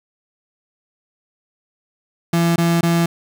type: tone bursts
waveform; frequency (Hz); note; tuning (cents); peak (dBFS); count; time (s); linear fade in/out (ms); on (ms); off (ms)
35% pulse; 168.8; E3; +41; -12; 3; 2.33-3.06; 5; 230; 20
effects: 8-bit